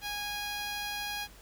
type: tone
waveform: 10% pulse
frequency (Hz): 824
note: G#5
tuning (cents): -14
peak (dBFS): -26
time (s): 0.01-1.28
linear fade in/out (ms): 50
effects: added 48 Hz sine -54 dBFS peak until 1.41 s + pink hiss -55 dBFS RMS until 1.41 s